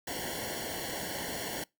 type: noise with comb filter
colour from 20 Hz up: pink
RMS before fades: -37 dBFS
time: 0.07-1.64 s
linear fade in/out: 5 ms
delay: 0.8 ms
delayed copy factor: -1
effects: noise-tail reverb RT60 0.2 s tail -24 dB re dry